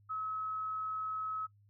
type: tone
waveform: sine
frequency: 1285 Hz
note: E6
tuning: 45 cents flat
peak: -35 dBFS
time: 0.09-1.47 s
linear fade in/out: 20 ms
effects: noise-tail reverb RT60 0.1 s tail -20 dB re dry + added 102 Hz sine -62 dBFS peak until 1.69 s